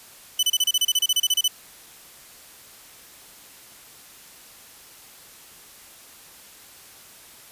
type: tone bursts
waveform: sawtooth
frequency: 3000 Hz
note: F#7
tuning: 23 cents sharp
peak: -14 dBFS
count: 16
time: 0.39-1.48 s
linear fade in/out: 5 ms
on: 40 ms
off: 30 ms
effects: white hiss -47 dBFS RMS until 7.51 s + resampled to 32000 Hz